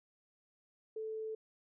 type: tone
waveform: sine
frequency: 438.6 Hz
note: A4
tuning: 6 cents flat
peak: -38 dBFS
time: 0.96-1.35 s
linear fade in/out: 5 ms
effects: none